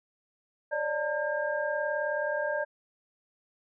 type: tone cluster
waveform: sine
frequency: 558 / 597 / 905 / 1606 Hz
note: C#5 / D5 / A5 / G6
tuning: +11 / +28 / +48 / +41 cents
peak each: -36 / -30 / -37 / -33 dBFS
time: 0.71-2.65 s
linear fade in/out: 20 ms
effects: none